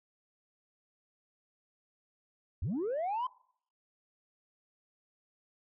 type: linear sweep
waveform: sine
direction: up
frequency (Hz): 61.74 to 1046.5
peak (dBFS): -29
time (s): 2.62-3.27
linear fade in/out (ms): 5
effects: noise-tail reverb RT60 0.6 s tail -23 dB re dry + tanh soft clip ceiling -29 dBFS